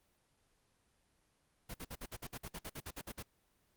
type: noise bursts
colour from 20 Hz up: pink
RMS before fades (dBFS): -44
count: 15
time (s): 1.69-3.228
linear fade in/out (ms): 10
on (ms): 54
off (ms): 52
effects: pink hiss -75 dBFS RMS until 3.76 s + Opus 24 kbps